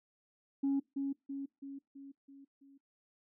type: tone with echo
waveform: sine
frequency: 276.1 Hz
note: C#4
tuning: 7 cents flat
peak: -27 dBFS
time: 0.63-0.8 s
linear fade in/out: 10 ms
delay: 330 ms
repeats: 6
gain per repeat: -5 dB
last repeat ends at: 2.78 s
effects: noise-tail reverb RT60 0.2 s tail -22 dB re dry + tanh soft clip ceiling -26 dBFS